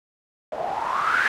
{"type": "noise with low-pass filter sweep", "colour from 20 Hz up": "blue", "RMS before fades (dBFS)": -24, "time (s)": [0.52, 1.28], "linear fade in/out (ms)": 2, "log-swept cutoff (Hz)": [610, 1700], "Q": 8.8, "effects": []}